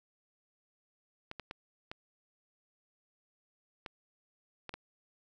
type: clicks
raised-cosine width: 0.3 ms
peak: -25 dBFS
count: 7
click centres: 1.314 / 1.397 / 1.511 / 1.915 / 3.862 / 4.693 / 4.74 s
effects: none